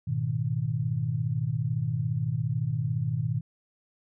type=chord; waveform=sine; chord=G# minor; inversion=none; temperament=equal with one note detuned; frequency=103.83 / 121.42 / 155.56 Hz; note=G#2 / B2 / D#3; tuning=0 / -29 / 0 cents; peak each=-33 / -28 / -30 dBFS; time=0.07-3.41 s; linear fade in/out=10 ms; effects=none